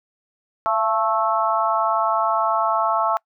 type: harmonic tone with a mistuned harmonic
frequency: 219.1 Hz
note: A3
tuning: 7 cents flat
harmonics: 3 / 4 / 5 / 6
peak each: -23 / -23 / -23 / -23 dBFS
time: 0.66-3.17 s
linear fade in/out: 0 ms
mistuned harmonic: 3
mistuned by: +48 cents
effects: noise-tail reverb RT60 0.1 s tail -25 dB re dry